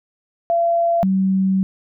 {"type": "tone pair in turn", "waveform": "sine", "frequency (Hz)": [680, 190.82], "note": ["F5", "G3"], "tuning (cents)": [-46, -46], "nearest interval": "octave + minor seventh", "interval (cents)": 2200, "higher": "first", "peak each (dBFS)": -14, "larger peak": "neither", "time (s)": [[0.5, 1.03], [1.03, 1.63]], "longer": "second", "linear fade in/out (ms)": 0, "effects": []}